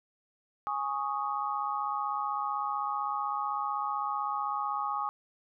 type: chord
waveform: sine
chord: Ab suspended fourth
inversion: none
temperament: equal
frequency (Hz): 830.6 / 1108.7 / 1244.5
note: Ab5 / Db6 / Eb6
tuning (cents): 0 / 0 / 0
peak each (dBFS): -34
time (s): 0.67-5.09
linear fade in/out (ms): 0
effects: none